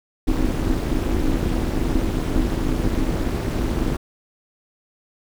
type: noise with amplitude modulation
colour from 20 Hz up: brown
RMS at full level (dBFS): -17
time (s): 0.27-3.97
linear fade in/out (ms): 10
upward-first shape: sine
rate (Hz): 290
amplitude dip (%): 95
effects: none